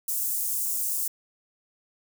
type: high-pass noise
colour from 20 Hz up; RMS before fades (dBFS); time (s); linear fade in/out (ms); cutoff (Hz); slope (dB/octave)
white; -28; 0.08-1.08; 5; 7300; 24
effects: none